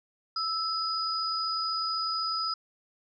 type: tone pair together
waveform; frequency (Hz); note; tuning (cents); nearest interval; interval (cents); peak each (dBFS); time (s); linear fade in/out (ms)
sine; 1310 / 4966; E6 / D#8; -11 / -4; octave + major seventh; 2307; -31 / -30; 0.36-2.54; 5
effects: none